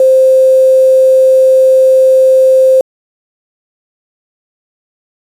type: tone with quantisation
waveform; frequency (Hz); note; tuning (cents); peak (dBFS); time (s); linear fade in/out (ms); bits
sine; 523.3; C5; 0; -3; 0-2.81; 2; 5
effects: resampled to 32000 Hz